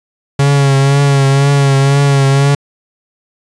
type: tone with vibrato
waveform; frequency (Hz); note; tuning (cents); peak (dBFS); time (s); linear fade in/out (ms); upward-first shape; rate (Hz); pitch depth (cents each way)
45% pulse; 138.9; C#3; +4; -7; 0.39-2.55; 5; triangle; 2; 40
effects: resampled to 22050 Hz + 7-bit